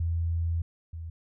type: tone pair in turn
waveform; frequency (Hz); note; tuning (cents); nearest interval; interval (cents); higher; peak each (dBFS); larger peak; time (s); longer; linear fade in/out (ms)
sine; 83.6 / 82.26; E2 / E2; +25 / -3; unison; 28; first; -25 / -35; first; 0-0.62 / 0.93-1.1; first; 5
effects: none